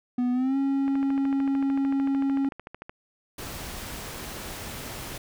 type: tone with pitch glide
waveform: triangle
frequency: 246.9 to 274 Hz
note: B3 to C#4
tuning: 0 to -20 cents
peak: -20 dBFS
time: 0.18-2.49 s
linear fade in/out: 5 ms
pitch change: +180 cents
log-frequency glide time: 0.32-0.57 s
type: click train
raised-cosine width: 0.5 ms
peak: -24 dBFS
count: 28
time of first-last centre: 0.88-2.895 s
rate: 13.4 Hz
type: noise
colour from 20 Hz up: pink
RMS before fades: -37 dBFS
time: 3.38-5.18 s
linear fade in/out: 5 ms
effects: none